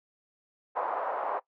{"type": "band-pass noise", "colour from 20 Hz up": "white", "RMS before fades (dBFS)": -32, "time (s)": [0.75, 1.4], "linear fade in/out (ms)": 20, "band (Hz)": [560, 1000], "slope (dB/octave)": 24, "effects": ["noise-tail reverb RT60 0.1 s tail -19 dB re dry"]}